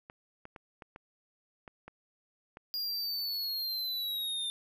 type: clicks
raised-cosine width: 0.5 ms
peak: -31 dBFS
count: 8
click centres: 0.099 / 0.454 / 0.562 / 0.822 / 0.961 / 1.678 / 1.88 / 2.571 s
type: linear sweep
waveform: square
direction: down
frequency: 4847 to 3586 Hz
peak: -33 dBFS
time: 2.74-4.5 s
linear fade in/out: 0 ms
effects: none